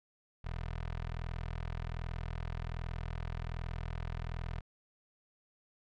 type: tone with notch filter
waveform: 15% pulse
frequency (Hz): 41.28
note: E1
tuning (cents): +3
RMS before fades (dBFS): -39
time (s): 0.44-4.61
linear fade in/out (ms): 10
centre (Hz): 300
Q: 0.54
effects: low-pass 3000 Hz 12 dB/octave